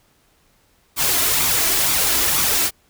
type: noise with flanger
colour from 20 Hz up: white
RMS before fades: -18 dBFS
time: 0.96-2.71 s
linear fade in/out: 50 ms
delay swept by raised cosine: 0.84 to 3.04 ms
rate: 2.1 Hz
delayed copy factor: +0.5
effects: pink hiss -59 dBFS RMS until 2.89 s